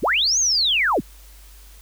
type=linear two-way sweep; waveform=sine; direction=up then down; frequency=79.2 to 6645 to 79.2 Hz; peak=-16 dBFS; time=0.02-1.01 s; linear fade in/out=20 ms; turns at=0.39 s; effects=added 50 Hz sine -43 dBFS peak until 1.81 s + white hiss -50 dBFS RMS until 1.81 s